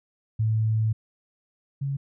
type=tone pair in turn; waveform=sine; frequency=110 / 138.59 Hz; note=A2 / C#3; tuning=0 / 0 cents; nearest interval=major third; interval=400 cents; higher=second; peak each=-20 / -25 dBFS; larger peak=first; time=0.39-0.93 / 1.81-1.97 s; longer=first; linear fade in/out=10 ms; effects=none